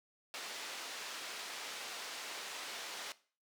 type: band-pass noise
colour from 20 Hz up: white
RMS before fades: -45 dBFS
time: 0.34-3.12 s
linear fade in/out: 0 ms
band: 400 to 4900 Hz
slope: 12 dB/octave
effects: noise-tail reverb RT60 0.4 s tail -18 dB re dry